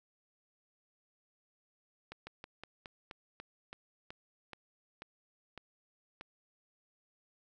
slowing click train, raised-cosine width 0.3 ms, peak -29 dBFS, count 13, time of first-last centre 2.12-6.211 s, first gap 150 ms, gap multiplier 1.14, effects none

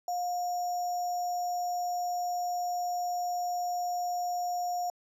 sine tone with sample-and-hold, 712 Hz, F5, 33 cents sharp, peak -29 dBFS, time 0.08-4.9 s, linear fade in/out 2 ms, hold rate 6300 Hz, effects low-pass 12000 Hz 12 dB/octave

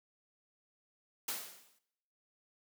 white noise with exponential decay, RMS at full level -35 dBFS, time 1.28-1.79 s, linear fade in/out 5 ms, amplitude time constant 110 ms, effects noise-tail reverb RT60 0.9 s tail -22 dB re dry + high-pass 200 Hz 12 dB/octave

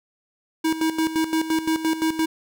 square tone with tremolo, 320 Hz, D#4, 49 cents sharp, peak -19 dBFS, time 0.64-2.26 s, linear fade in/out 10 ms, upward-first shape square, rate 5.8 Hz, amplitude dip 70%, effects none

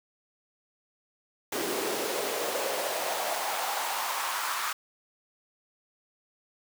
pink noise with high-pass filter sweep, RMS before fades -31 dBFS, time 1.52-4.73 s, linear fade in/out 5 ms, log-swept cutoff 340 to 1200 Hz, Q 3, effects none

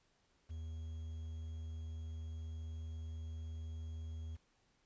triangle tone with quantisation, 80.2 Hz, E2, 47 cents flat, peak -40 dBFS, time 0.49-4.37 s, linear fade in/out 20 ms, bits 11, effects pink hiss -75 dBFS RMS until 4.85 s + resampled to 16000 Hz

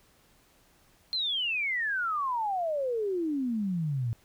sine exponential sweep, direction down, 4228 to 111.3 Hz, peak -27 dBFS, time 1.13-4.13 s, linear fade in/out 0 ms, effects pink hiss -63 dBFS RMS until 4.24 s

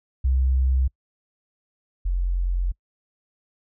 sine tone pair in turn, 65 / 44.5 Hz, C2 / F1, -11 / +33 cents, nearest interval perfect fifth, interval 656 cents, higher first, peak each -17 / -20 dBFS, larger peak first, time 0.24-0.88 / 2.05-2.72 s, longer second, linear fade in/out 10 ms, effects noise-tail reverb RT60 0.1 s tail -26 dB re dry

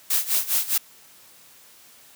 blue noise with tremolo, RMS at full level -20 dBFS, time 0.1-0.78 s, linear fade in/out 5 ms, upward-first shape sine, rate 4.9 Hz, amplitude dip 85%, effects white hiss -51 dBFS RMS until 2.15 s + high-pass 100 Hz 12 dB/octave

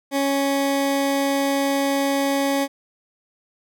20% pulse tone, 277.2 Hz, C#4, in tune, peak -14 dBFS, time 0.11-2.68 s, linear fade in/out 50 ms, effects none

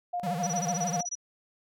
sine tone with tremolo, 708 Hz, F5, 23 cents sharp, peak -28 dBFS, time 0.13-1.06 s, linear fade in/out 10 ms, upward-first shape square, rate 7.4 Hz, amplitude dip 60%
square tone with vibrato, 174.61 Hz, F3, in tune, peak -32 dBFS, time 0.23-1.01 s, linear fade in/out 5 ms, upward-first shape sine, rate 13 Hz, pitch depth 210 cents each way
sine tone bursts, 5860 Hz, F#8, 18 cents flat, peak -30 dBFS, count 12, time 0.43-1.154 s, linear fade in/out 10 ms, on 42 ms, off 20 ms
effects none

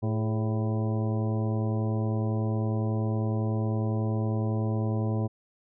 harmonic tone with a mistuned harmonic, 110 Hz, A2, in tune, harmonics 1 / 2 / 3 / 4 / 5 / 6 / 7 / 9, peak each -26 / -32 / -36 / -38 / -40 / -42 / -43 / -45 dBFS, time 0.02-5.28 s, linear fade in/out 20 ms, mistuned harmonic 4, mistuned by -73 cents, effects none

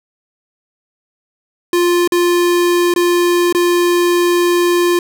square tone with dropouts, 350 Hz, F4, 4 cents sharp, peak -11 dBFS, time 1.73-4.99 s, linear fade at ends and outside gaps 2 ms, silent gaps 2.076-2.121 / 2.939-2.961 / 3.526-3.548 s, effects none

